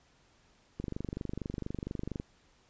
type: click train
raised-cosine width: 3 ms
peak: -23 dBFS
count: 35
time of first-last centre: 0.8-2.199 s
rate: 24.3 Hz
effects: pink hiss -66 dBFS RMS until 2.69 s + resampled to 16000 Hz